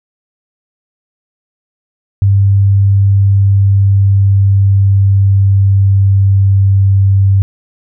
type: tone with pitch glide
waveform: sine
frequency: 99 to 97.69 Hz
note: G2 to G2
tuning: +18 to -5 cents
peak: -5 dBFS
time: 2.22-7.42 s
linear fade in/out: 0 ms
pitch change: -23 cents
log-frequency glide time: 2.98-7.01 s
effects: none